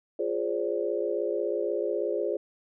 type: chord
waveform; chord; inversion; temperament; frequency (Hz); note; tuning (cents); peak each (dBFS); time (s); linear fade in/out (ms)
sine; D half-diminished seventh; first; equal with one note detuned; 349.2 / 415.3 / 523.3 / 579.6; F4 / Ab4 / C5 / D5; 0 / 0 / 0 / -23; -32 / -30 / -32 / -33; 0.19-2.37; 5
effects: none